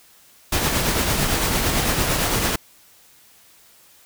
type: noise with tremolo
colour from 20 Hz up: pink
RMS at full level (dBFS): -19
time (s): 0.52-2.56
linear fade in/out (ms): 5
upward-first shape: triangle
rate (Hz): 8.9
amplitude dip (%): 40
effects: white hiss -52 dBFS RMS until 4.05 s